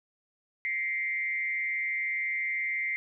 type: tone with frequency modulation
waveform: sine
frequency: 2093 Hz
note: C7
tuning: in tune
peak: -28 dBFS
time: 0.65-2.96 s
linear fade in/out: 0 ms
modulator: 173 Hz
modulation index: 0.58
effects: none